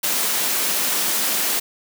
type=high-pass noise; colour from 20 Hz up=white; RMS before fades=-21 dBFS; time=0.03-1.6 s; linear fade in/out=10 ms; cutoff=170 Hz; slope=96 dB/octave; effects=none